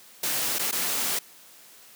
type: noise with dropouts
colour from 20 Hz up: white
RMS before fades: -27 dBFS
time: 0.23-1.19 s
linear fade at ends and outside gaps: 5 ms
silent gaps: 0.586-0.592 / 0.713-0.724 s
effects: white hiss -51 dBFS RMS until 1.95 s + high-pass 150 Hz 12 dB/octave